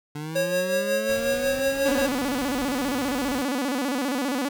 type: linear sweep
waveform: 25% pulse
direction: up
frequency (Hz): 146.83 to 293.7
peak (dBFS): -27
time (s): 0.15-2.01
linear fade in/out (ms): 5
type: tone with tremolo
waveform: square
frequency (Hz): 546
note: C#5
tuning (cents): -26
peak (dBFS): -21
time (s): 0.35-2.07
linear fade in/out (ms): 10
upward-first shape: sine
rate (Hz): 5.5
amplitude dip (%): 55
type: noise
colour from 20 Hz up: pink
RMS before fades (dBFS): -39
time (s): 1.09-3.43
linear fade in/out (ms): 0
type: tone with vibrato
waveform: sawtooth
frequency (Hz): 266.3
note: C4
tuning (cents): +31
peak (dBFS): -20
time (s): 1.85-4.49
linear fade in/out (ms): 10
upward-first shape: square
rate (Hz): 15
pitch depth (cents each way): 120
effects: none